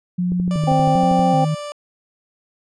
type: tone with vibrato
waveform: sine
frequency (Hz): 166.8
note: E3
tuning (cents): +21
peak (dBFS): -17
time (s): 0.18-1.55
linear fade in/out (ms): 10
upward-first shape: square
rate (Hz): 1.3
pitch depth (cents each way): 120
type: click train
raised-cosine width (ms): 3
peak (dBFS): -17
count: 12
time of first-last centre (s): 0.32-1.193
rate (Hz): 12.6
type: tone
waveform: 30% pulse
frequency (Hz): 587.3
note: D5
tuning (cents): 0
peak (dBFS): -25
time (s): 0.51-1.72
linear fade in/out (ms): 0
type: harmonic tone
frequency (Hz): 261.8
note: C4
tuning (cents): +1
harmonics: 1 / 2 / 3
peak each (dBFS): -22 / -21 / -16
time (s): 0.67-1.45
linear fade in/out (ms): 10
effects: resampled to 22050 Hz